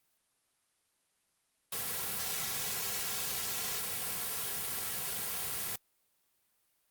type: noise with comb filter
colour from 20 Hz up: white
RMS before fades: -36 dBFS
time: 1.72-5.76 s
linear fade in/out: 5 ms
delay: 3.3 ms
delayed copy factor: -0.75
effects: white hiss -75 dBFS RMS until 6.9 s + Opus 32 kbps